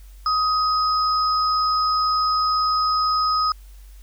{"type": "tone pair together", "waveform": "sine", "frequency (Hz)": [1259, 5083], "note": ["D#6", "D#8"], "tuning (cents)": [20, 36], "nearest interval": "2 octaves", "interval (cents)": 2416, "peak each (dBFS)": [-18, -25], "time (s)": [0.26, 3.52], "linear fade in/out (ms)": 2, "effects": ["added 48 Hz sine -40 dBFS peak until 4.02 s", "white hiss -56 dBFS RMS until 4.02 s"]}